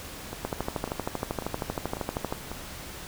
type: two click trains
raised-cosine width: 1 ms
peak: -14 / -20 dBFS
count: 25 / 5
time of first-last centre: 0.45-2.325 / 0.33-2.516 s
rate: 12.8 / 1.83 Hz
effects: pink hiss -41 dBFS RMS until 3.07 s